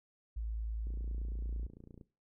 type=tone; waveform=sine; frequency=55 Hz; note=A1; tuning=in tune; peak=-35 dBFS; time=0.36-1.67 s; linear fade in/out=10 ms
type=click train; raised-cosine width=3 ms; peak=-39 dBFS; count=34; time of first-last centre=0.87-2.012 s; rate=28.9 Hz
effects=noise-tail reverb RT60 0.3 s tail -18 dB re dry